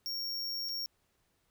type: tone with dropouts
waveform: square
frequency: 5530 Hz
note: F8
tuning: 18 cents flat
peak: -35 dBFS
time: 0.06-0.86 s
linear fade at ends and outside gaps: 0 ms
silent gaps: 0.688-0.692 s
effects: pink hiss -75 dBFS RMS until 1.5 s